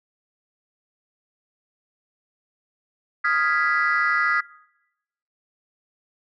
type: chord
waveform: sine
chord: F half-diminished seventh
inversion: third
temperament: equal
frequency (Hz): 1244.5 / 1396.9 / 1661.2 / 1975.5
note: Eb6 / F6 / Ab6 / Cb7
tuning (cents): 0 / 0 / 0 / 0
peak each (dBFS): -23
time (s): 3.24-4.41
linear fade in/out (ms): 10
effects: noise-tail reverb RT60 0.9 s tail -22 dB re dry + tanh soft clip ceiling -12 dBFS